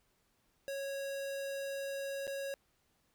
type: tone with dropouts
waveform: square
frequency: 551 Hz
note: C#5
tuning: 11 cents flat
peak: -38 dBFS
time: 0.68-2.54 s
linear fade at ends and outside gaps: 0 ms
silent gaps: 2.269-2.277 s
effects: pink hiss -75 dBFS RMS until 3.14 s